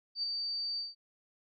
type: tone with ADSR envelope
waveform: sine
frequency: 4618 Hz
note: D8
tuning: 30 cents flat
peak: -29 dBFS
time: 0.15-0.95 s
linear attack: 83 ms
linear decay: 4 ms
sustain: -4 dB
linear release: 170 ms
effects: none